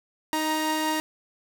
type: tone pair together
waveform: sawtooth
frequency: 311.1 / 938.7 Hz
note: D#4 / A#5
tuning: 0 / +12 cents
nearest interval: octave + perfect fifth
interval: 1912 cents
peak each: -23 dBFS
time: 0.33-1 s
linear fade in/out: 0 ms
effects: none